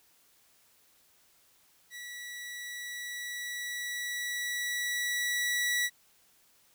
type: tone with level ramp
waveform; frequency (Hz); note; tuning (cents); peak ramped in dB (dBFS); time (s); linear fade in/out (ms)
sawtooth; 1944; B6; -28; -38 to -23; 1.9-5.9; 50
effects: white hiss -65 dBFS RMS until 6.74 s